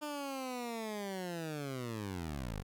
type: linear sweep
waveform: 15% pulse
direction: down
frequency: 302 to 44.18 Hz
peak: -32 dBFS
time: 0.01-2.63 s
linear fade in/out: 20 ms
effects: none